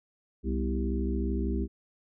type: harmonic tone with a mistuned harmonic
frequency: 65.41 Hz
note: C2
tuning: in tune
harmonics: 1 / 3 / 4 / 5 / 6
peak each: -29 / -34 / -35 / -36 / -37 dBFS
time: 0.43-1.68 s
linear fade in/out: 50 ms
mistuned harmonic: 4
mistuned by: -84 cents
effects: none